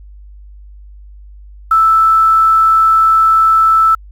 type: tone with quantisation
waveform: sine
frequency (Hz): 1318.5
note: E6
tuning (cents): 0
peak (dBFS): -6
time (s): 1.71-3.95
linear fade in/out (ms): 5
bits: 6
effects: added 50 Hz sine -33 dBFS peak until 4.11 s